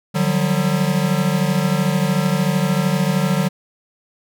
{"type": "tone cluster", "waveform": "square", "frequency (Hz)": [149.2, 178.9, 192.1], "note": ["D3", "F3", "G3"], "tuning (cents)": [28, 42, -35], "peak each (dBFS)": -21, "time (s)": [0.14, 3.49], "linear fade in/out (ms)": 20, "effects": []}